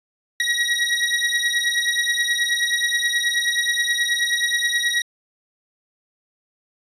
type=beating tone pair; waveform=25% pulse; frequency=1900 / 1909.4 Hz; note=A#6 / A#6; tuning=+33 / +41 cents; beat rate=9.4 Hz; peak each=-18 dBFS; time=0.4-5.02 s; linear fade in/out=2 ms; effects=resampled to 24000 Hz